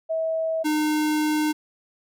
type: tone pair in turn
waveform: sine / square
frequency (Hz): 646 / 304.9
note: E5 / D#4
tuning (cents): -35 / -35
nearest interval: octave + minor second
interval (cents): 1300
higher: first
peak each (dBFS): -22 / -21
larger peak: second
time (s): 0.09-0.64 / 0.64-1.53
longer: second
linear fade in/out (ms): 20
effects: none